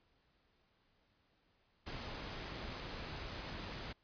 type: noise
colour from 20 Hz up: pink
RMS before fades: -45 dBFS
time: 1.86-3.93 s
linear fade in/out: 10 ms
effects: pink hiss -75 dBFS RMS until 4.03 s + resampled to 11025 Hz